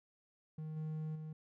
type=tone with level steps; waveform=triangle; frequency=156 Hz; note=D#3; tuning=5 cents sharp; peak=-39 / -36 / -41 dBFS; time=0.58-1.33 s; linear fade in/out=5 ms; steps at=0.76 / 1.15 s; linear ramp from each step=10 ms; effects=none